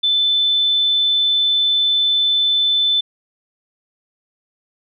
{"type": "tone", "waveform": "sine", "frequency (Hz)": 3520, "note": "A7", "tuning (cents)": 0, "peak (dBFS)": -13, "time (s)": [0.03, 3.01], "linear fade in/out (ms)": 10, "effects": []}